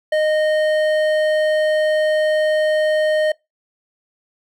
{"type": "tone with hard clipping", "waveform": "triangle", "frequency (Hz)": 617, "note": "D#5", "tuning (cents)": -15, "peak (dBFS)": -16, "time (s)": [0.12, 3.32], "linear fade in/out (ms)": 5, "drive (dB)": 14, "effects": ["noise-tail reverb RT60 0.2 s tail -24 dB re dry"]}